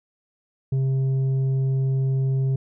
sine tone with tanh clipping, 133.5 Hz, C3, 35 cents sharp, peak -20 dBFS, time 0.72-2.56 s, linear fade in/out 5 ms, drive 5 dB, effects none

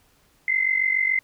sine tone pair together, 2051 / 2098 Hz, C7 / C7, -35 / +4 cents, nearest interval unison, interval 39 cents, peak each -21 / -23 dBFS, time 0.48-1.19 s, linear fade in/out 2 ms, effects pink hiss -61 dBFS RMS until 1.23 s

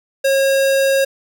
square tone, 543 Hz, C#5, 36 cents flat, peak -13 dBFS, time 0.24-1.05 s, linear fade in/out 10 ms, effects none

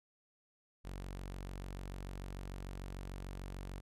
sawtooth tone, 46.76 Hz, F#1, 19 cents sharp, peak -39 dBFS, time 0.84-3.81 s, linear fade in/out 20 ms, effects resampled to 32000 Hz

